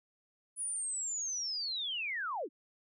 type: linear sweep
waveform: sine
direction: down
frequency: 9956 to 233.1 Hz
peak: -34 dBFS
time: 0.56-2.49 s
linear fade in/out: 50 ms
effects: none